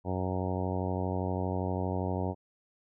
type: harmonic tone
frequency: 92.5 Hz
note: F#2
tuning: in tune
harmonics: 1 / 2 / 3 / 4 / 5 / 6 / 7 / 8 / 9 / 10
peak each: -33 / -36 / -38 / -39 / -40 / -41 / -41 / -42 / -43 / -43 dBFS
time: 0.04-2.35 s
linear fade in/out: 50 ms
effects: none